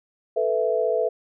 sine chord, A suspended second, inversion none, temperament just, 440 / 495 / 660 Hz, A4 / B4 / E5, 0 / +4 / +2 cents, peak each -24 dBFS, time 0.36-1.09 s, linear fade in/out 10 ms, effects none

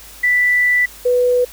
sine tone pair in turn, 1975.5 / 493.9 Hz, B6 / B4, 0 / 0 cents, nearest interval 2 octaves, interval 2400 cents, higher first, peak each -11 dBFS, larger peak neither, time 0.23-0.86 / 1.05-1.45 s, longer first, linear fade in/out 10 ms, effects added 50 Hz sine -44 dBFS peak until 1.52 s + white hiss -39 dBFS RMS until 1.52 s

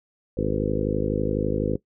harmonic tone with a mistuned harmonic, 52 Hz, G#1, 3 cents sharp, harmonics 1 / 2 / 3 / 4 / 5 / 6 / 7 / 8 / 9 / 10, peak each -31 / -31 / -31 / -31 / -31 / -31 / -31 / -31 / -31 / -31 dBFS, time 0.37-1.76 s, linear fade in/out 5 ms, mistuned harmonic 10, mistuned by -47 cents, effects noise-tail reverb RT60 0.1 s tail -19 dB re dry

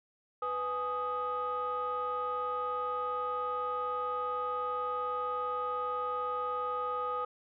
sine tone cluster, 496.6 / 836 / 1246 Hz, B4 / G#5 / D#6, +9 / +11 / +2 cents, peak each -36 / -39 / -32 dBFS, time 0.42-7.25 s, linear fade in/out 5 ms, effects tanh soft clip ceiling -26 dBFS

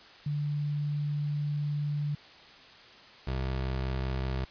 sine / 25% pulse tone pair in turn, 146.83 / 65.25 Hz, D3 / C2, 0 / -4 cents, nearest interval octave + major second, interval 1404 cents, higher first, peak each -28 / -26 dBFS, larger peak second, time 0.26-2.15 / 3.27-4.45 s, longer first, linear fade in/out 5 ms, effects white hiss -52 dBFS RMS until 4.5 s + resampled to 11025 Hz

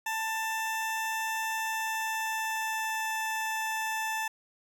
20% pulse tone with pitch glide, 887 to 880.4 Hz, A5 to A5, +14 to +1 cents, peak -25 dBFS, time 0.06-4.28 s, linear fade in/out 5 ms, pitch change -13 cents, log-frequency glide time 1.51-3.1 s, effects none

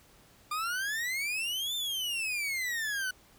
40% pulse exponential two-way sweep, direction up then down, 1195 to 3600 to 1478 Hz, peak -30 dBFS, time 0.51-3.11 s, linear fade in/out 5 ms, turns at 1.75 s, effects pink hiss -60 dBFS RMS until 3.38 s

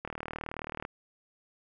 click train, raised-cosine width 0.5 ms, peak -21 dBFS, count 32, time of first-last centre 0.05-0.851 s, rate 38.7 Hz, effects none

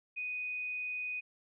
sine tone, 2489 Hz, D#7, in tune, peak -35 dBFS, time 0.16-1.21 s, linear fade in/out 20 ms, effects none

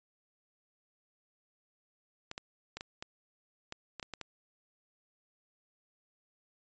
clicks, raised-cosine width 0.2 ms, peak -23 dBFS, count 10, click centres 2.314 / 2.379 / 2.77 / 2.809 / 3.025 / 3.724 / 3.997 / 4.028 / 4.137 / 4.213 s, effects resampled to 16000 Hz

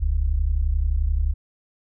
sine tone pair together, 40.3 / 71.8 Hz, E1 / D2, -38 / -39 cents, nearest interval minor seventh, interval 999 cents, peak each -21 dBFS, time 0-1.34 s, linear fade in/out 20 ms, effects none

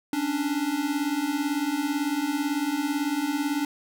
square beating tone pair, 277.2 / 295.2 Hz, C#4 / D4, 0 / +9 cents, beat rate 18 Hz, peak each -30 / -27 dBFS, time 0.13-3.65 s, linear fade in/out 2 ms, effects none

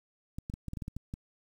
clicks, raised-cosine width 5 ms, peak -25 dBFS, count 10, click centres 0.385 / 0.499 / 0.539 / 0.683 / 0.734 / 0.772 / 0.822 / 0.881 / 0.966 / 1.139 s, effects 9-bit

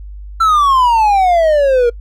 triangle exponential sweep, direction down, 1355 to 466.2 Hz, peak -6 dBFS, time 0.4-1.9 s, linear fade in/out 10 ms, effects noise-tail reverb RT60 0.1 s tail -24 dB re dry + added 50 Hz sine -27 dBFS peak until 2 s

